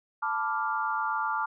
sine chord, B half-diminished seventh, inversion third, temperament equal, 880 / 987.8 / 1174.7 / 1396.9 Hz, A5 / B5 / D6 / F6, 0 / 0 / 0 / 0 cents, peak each -31 / -37 / -31 / -32 dBFS, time 0.22-1.46 s, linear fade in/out 10 ms, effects none

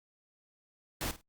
pink noise with echo, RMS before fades -35 dBFS, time 1.01-1.11 s, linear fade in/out 0 ms, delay 51 ms, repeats 2, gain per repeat -14 dB, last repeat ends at 1.212 s, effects noise-tail reverb RT60 0.1 s tail -25 dB re dry + Opus 48 kbps

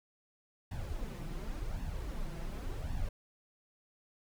brown noise with flanger, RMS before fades -38 dBFS, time 0.71-3.09 s, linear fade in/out 5 ms, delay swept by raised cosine 1.1 to 6 ms, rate 0.9 Hz, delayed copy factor +0.65, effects none

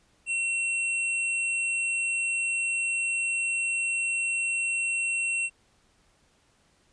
square tone, 2720 Hz, F7, 46 cents flat, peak -26 dBFS, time 0.26-5.5 s, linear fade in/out 50 ms, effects pink hiss -65 dBFS RMS until 6.92 s + resampled to 22050 Hz

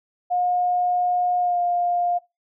sine tone with pitch glide, 717 to 704.3 Hz, F5 to F5, +45 to +14 cents, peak -19 dBFS, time 0.3-2.19 s, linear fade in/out 20 ms, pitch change -31 cents, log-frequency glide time 1.39-1.59 s, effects noise-tail reverb RT60 0.2 s tail -18 dB re dry

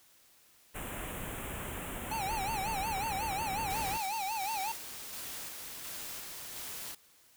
pink band-stop noise, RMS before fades -40 dBFS, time 0.74-3.98 s, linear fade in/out 20 ms, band 3200 to 7400 Hz, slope 48 dB/octave
square tone with vibrato, 830.6 Hz, G#5, in tune, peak -34 dBFS, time 2.11-4.72 s, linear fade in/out 5 ms, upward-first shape sine, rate 5.5 Hz, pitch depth 160 cents each way
white noise with tremolo, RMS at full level -42 dBFS, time 3.7-6.95 s, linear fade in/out 5 ms, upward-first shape square, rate 1.4 Hz, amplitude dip 25%
effects white hiss -63 dBFS RMS until 7.36 s

